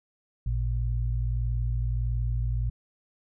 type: tone pair together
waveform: sine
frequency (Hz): 55 / 116.54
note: A1 / A#2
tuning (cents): 0 / 0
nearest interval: octave + minor second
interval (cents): 1300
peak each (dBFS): -26 / -29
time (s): 0.46-2.7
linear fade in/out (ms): 5
effects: none